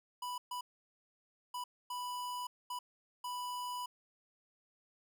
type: tone bursts at uneven times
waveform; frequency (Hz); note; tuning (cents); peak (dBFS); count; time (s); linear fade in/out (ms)
square; 987.8; B5; 0; -39; 6; 0.22-0.38 / 0.51-0.61 / 1.54-1.64 / 1.9-2.47 / 2.7-2.79 / 3.24-3.86; 5
effects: none